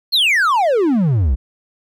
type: exponential sweep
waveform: triangle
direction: down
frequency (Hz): 4428 to 56.6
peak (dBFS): -10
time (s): 0.12-1.36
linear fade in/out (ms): 20
effects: none